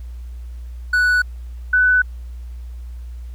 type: tone pair in turn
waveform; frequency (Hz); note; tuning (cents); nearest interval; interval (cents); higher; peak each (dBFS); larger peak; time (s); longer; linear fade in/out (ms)
triangle / sine; 1480 / 1497.2; F#6 / F#6; 0 / +20; unison; 20; second; -11; neither; 0.93-1.22 / 1.73-2.02; neither; 5
effects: added 60 Hz sine -29 dBFS peak until 3.34 s + pink hiss -56 dBFS RMS until 3.34 s